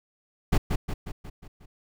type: noise with echo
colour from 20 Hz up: brown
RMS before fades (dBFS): -18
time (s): 0.52-0.58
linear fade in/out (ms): 10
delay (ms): 180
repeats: 6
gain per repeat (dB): -5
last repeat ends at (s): 1.66
effects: none